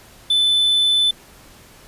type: tone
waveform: triangle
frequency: 3512 Hz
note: A7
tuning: 4 cents flat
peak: -12 dBFS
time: 0.3-1.11 s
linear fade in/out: 5 ms
effects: pink hiss -46 dBFS RMS until 1.87 s + resampled to 32000 Hz